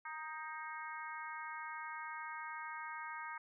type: harmonic tone with a mistuned harmonic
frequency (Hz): 311.1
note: D#4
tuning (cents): 0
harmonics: 3 / 4 / 5 / 6 / 7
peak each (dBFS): -47 / -48 / -49 / -53 / -51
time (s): 0.05-3.38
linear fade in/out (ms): 5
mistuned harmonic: 5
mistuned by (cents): +29
effects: none